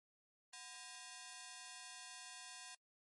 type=ring-modulated tone; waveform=5% pulse; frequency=874 Hz; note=A5; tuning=12 cents flat; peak=-36 dBFS; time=0.53-2.75 s; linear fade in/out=5 ms; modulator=140 Hz; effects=noise-tail reverb RT60 0.1 s tail -25 dB re dry + MP3 48 kbps